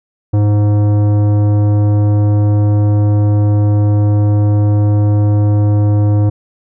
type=tone with tanh clipping; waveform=sine; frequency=103.83 Hz; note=G#2; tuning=in tune; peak=-10 dBFS; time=0.33-6.3 s; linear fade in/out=10 ms; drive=14 dB; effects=none